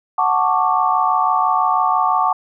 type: chord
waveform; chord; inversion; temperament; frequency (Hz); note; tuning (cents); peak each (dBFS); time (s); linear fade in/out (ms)
sine; D major seventh; first; equal with one note detuned; 740 / 884.1 / 1108.7 / 1174.7; F#5 / A5 / C#6 / D6; 0 / +8 / 0 / 0; -19; 0.18-2.33; 5
effects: none